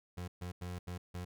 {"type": "tone bursts at uneven times", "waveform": "30% pulse", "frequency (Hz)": 89.4, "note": "F2", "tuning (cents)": 41, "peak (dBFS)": -37, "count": 5, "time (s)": [[0.17, 0.28], [0.41, 0.52], [0.61, 0.79], [0.87, 0.98], [1.14, 1.25]], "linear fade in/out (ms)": 10, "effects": []}